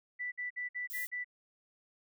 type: tone bursts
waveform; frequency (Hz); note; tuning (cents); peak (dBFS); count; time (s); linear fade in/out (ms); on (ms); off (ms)
sine; 1975.5; B6; 0; -35; 6; 0.19-1.245; 20; 130; 55
type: noise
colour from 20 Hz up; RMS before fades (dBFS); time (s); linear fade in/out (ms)
violet; -43; 0.9-1.07; 0
effects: none